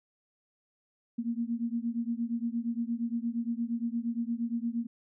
sine beating tone pair, 230.1 / 238.7 Hz, A#3 / A#3, -22 / +41 cents, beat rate 8.6 Hz, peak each -32 / -33 dBFS, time 1.18-4.87 s, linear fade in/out 10 ms, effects none

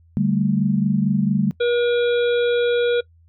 sine chord, D suspended fourth, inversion none, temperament just, 146.83 / 195.78 / 220.2 Hz, D3 / G3 / A3, 0 / -2 / +2 cents, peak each -22 / -19 / -21 dBFS, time 0.17-1.51 s, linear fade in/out 0 ms
harmonic tone, 480 Hz, B4, 49 cents flat, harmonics 1 / 3 / 5 / 7 / 8, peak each -16 / -27 / -34 / -32 / -35 dBFS, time 1.6-3.01 s, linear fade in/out 10 ms
effects noise-tail reverb RT60 0.1 s tail -22 dB re dry + added 83 Hz sine -50 dBFS peak until 3.28 s

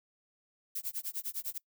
violet noise with tremolo, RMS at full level -35 dBFS, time 0.75-1.58 s, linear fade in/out 5 ms, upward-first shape sine, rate 9.9 Hz, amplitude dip 100%, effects noise-tail reverb RT60 0.1 s tail -24 dB re dry

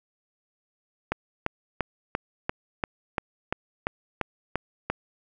click train, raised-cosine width 0.5 ms, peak -10 dBFS, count 12, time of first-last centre 1.12-4.9 s, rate 2.91 Hz, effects none

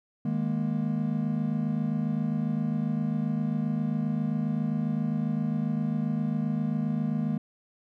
triangle chord, D# suspended fourth, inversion none, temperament equal with one note detuned, 155.56 / 207.7 / 235.2 Hz, D#3 / G#3 / A#3, 0 / 0 / +16 cents, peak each -28 dBFS, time 0.25-7.38 s, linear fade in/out 5 ms, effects none

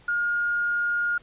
sine tone with quantisation, 1423 Hz, F6, 32 cents sharp, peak -22 dBFS, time 0.08-1.18 s, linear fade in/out 5 ms, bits 8, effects pink hiss -55 dBFS RMS until 1.22 s + resampled to 8000 Hz

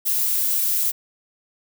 violet noise, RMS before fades -21 dBFS, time 0.05-0.92 s, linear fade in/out 20 ms, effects none

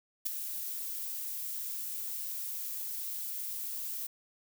violet noise with ADSR envelope, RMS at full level -28 dBFS, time 0.25-4.07 s, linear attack 16 ms, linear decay 7 ms, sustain -10 dB, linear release 7 ms, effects none

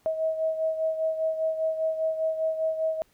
sine beating tone pair, 638 / 643 Hz, D#5 / E5, +43 / -43 cents, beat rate 5 Hz, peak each -25 / -32 dBFS, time 0.06-3.02 s, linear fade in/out 0 ms, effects pink hiss -65 dBFS RMS until 3.13 s

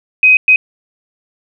sine tone bursts at uneven times, 2517 Hz, D#7, 19 cents sharp, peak -4 dBFS, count 2, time 0.23-0.37 / 0.48-0.56 s, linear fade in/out 2 ms, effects none

